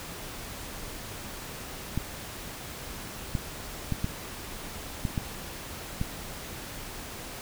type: clicks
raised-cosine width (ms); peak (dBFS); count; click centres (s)
5; -15; 7; 1.976 / 3.352 / 3.923 / 4.044 / 5.052 / 5.178 / 6.014
effects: pink hiss -40 dBFS RMS until 7.41 s